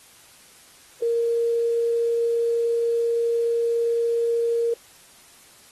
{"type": "tone with quantisation", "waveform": "sine", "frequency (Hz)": 466.2, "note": "A#4", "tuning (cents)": 0, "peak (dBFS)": -19, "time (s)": [1.02, 4.74], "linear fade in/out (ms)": 5, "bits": 8, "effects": ["white hiss -51 dBFS RMS until 5.71 s", "AAC 32 kbps"]}